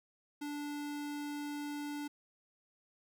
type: tone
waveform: square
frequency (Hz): 292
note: D4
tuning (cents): -10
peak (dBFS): -39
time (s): 0.41-2.08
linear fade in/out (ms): 10
effects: none